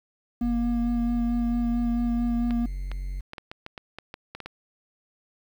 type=tone with vibrato; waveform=triangle; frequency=237 Hz; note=A#3; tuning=29 cents sharp; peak=-21 dBFS; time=0.41-2.66 s; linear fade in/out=5 ms; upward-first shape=sine; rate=4.5 Hz; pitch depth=14 cents each way
type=tone; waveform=triangle; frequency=46.24 Hz; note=F#1; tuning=in tune; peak=-27 dBFS; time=0.42-3.21 s; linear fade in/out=10 ms
type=clicks; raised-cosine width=0.3 ms; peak=-21 dBFS; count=12; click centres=2.508 / 2.916 / 3.334 / 3.382 / 3.515 / 3.664 / 3.778 / 3.986 / 4.141 / 4.35 / 4.403 / 4.46 s
effects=9-bit